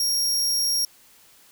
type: tone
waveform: sawtooth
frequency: 5588 Hz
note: F8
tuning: in tune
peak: -18 dBFS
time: 0-0.85 s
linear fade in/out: 2 ms
effects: white hiss -54 dBFS RMS until 1.51 s